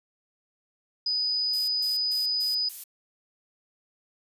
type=tone; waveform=sine; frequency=4979 Hz; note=D#8; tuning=in tune; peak=-24 dBFS; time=1.06-2.69 s; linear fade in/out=5 ms
type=noise bursts; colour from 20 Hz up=violet; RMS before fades=-37 dBFS; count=5; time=1.53-2.84 s; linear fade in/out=5 ms; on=150 ms; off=140 ms
effects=resampled to 32000 Hz